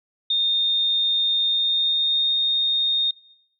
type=tone with pitch glide; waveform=sine; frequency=3654 to 3684 Hz; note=A#7 to A#7; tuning=-35 to -21 cents; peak=-18 dBFS; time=0.3-3.11 s; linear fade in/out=5 ms; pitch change=+14 cents; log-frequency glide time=1.46-2.34 s; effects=noise-tail reverb RT60 0.8 s tail -24 dB re dry